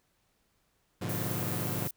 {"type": "chord", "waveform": "sawtooth", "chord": "G# diminished seventh", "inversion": "none", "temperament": "equal with one note detuned", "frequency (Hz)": [103.83, 123.47, 146.83, 176.24], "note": ["G#2", "B2", "D3", "F3"], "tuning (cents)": [0, 0, 0, 16], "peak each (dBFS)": [-33, -34, -35, -34], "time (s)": [1.01, 1.88], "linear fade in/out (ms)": 10}
{"type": "noise", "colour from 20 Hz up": "violet", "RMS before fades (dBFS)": -38, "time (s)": [1.09, 1.91], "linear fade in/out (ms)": 5}
{"effects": ["pink hiss -73 dBFS RMS until 1.96 s"]}